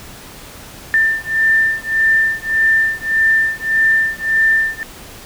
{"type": "beating tone pair", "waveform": "sine", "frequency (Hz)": [1786, 1787.7], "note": ["A6", "A6"], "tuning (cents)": [25, 27], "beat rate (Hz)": 1.7, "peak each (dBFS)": -15, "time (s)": [0.94, 4.83], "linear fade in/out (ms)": 0, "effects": ["pink hiss -36 dBFS RMS until 5.25 s"]}